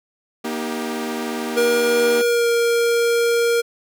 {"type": "chord", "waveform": "sawtooth", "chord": "Eb major", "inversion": "second", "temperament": "equal with one note detuned", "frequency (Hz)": [237.3, 311.1, 392], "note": ["Bb3", "Eb4", "G4"], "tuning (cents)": [31, 0, 0], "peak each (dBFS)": [-22, -26, -25], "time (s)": [0.44, 2.22], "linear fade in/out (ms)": 10}
{"type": "tone with pitch glide", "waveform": "square", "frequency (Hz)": [476.7, 468.8], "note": ["A#4", "A#4"], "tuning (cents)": [39, 10], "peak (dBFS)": -16, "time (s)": [1.56, 3.62], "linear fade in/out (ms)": 20, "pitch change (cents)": -29, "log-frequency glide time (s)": [2.22, 2.48]}
{"effects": []}